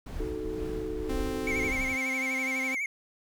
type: noise with tremolo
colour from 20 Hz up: brown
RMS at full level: -35 dBFS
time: 0.06-1.96 s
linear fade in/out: 5 ms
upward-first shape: sine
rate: 2 Hz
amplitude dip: 40%
type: chord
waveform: sine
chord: D# diminished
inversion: none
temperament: equal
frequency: 311.1 / 370 / 440 Hz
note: D#4 / F#4 / A4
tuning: 0 / 0 / 0 cents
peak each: -37 / -38 / -35 dBFS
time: 0.19-1.71 s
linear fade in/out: 10 ms
type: tone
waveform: sawtooth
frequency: 261.6 Hz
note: C4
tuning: in tune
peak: -30 dBFS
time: 1.09-2.75 s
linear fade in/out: 5 ms
type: tone with vibrato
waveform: triangle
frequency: 2200 Hz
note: C#7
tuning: 14 cents flat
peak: -27 dBFS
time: 1.47-2.86 s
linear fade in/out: 2 ms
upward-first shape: triangle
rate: 12 Hz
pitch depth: 110 cents each way
effects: none